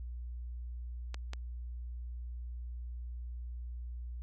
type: clicks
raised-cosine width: 0.2 ms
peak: -24 dBFS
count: 2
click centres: 1.144 / 1.334 s
effects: added 60 Hz sine -39 dBFS peak until 4.22 s